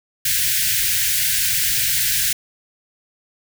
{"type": "band-stop noise", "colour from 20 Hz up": "white", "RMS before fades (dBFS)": -19, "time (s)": [0.25, 2.33], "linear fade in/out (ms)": 5, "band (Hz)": [160, 1500], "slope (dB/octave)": 96, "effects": []}